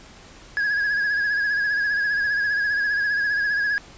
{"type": "tone with vibrato", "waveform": "triangle", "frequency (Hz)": 1661.2, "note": "G#6", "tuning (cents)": 0, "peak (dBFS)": -18, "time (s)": [0.57, 3.78], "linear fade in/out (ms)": 0, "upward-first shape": "sine", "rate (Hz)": 15, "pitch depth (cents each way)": 47, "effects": ["pink hiss -46 dBFS RMS until 3.97 s", "resampled to 16000 Hz"]}